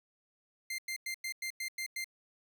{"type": "tone bursts", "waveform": "sawtooth", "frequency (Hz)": 2093, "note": "C7", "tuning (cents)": 0, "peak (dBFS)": -32, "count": 8, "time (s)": [0.7, 2.044], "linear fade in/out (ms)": 5, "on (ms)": 84, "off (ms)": 96, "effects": []}